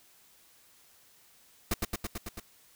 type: noise with echo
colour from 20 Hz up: pink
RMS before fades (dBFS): -28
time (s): 1.71-1.74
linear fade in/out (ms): 5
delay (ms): 110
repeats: 6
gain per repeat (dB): -2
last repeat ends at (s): 2.4
effects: white hiss -61 dBFS RMS until 2.75 s